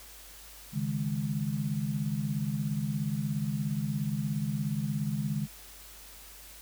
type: chord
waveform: sine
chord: C# suspended second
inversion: none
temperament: equal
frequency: 138.59 / 155.56 / 207.7 Hz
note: C#3 / D#3 / G#3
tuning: 0 / 0 / 0 cents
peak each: -33 dBFS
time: 0.72-5.48 s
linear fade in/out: 50 ms
effects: added 50 Hz sine -54 dBFS peak until 6.61 s + white hiss -50 dBFS RMS until 6.61 s